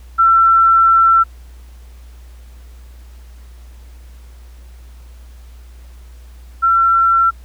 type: tone pair in turn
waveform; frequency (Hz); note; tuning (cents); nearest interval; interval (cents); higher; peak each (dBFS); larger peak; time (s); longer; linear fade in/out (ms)
sine; 1345 / 1352.8; E6 / E6; +34 / +44; unison; 10; second; -7 / -9; first; 0.18-1.24 / 6.62-7.31; first; 20
effects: added 60 Hz sine -35 dBFS peak until 7.44 s + pink hiss -51 dBFS RMS until 7.44 s